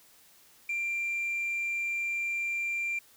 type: tone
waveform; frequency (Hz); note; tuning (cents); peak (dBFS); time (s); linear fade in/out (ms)
sine; 2372; D7; +17; -27; 0.69-2.99; 5
effects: tanh soft clip ceiling -27 dBFS + white hiss -59 dBFS RMS until 3.16 s